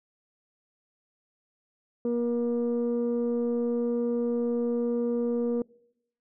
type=tone pair together; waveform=sine; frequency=238.2 / 475.9 Hz; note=A#3 / A#4; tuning=+38 / +36 cents; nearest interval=octave; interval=1198 cents; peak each=-26 dBFS; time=2.05-5.62 s; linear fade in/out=2 ms; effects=noise-tail reverb RT60 0.8 s tail -25 dB re dry + tanh soft clip ceiling -20 dBFS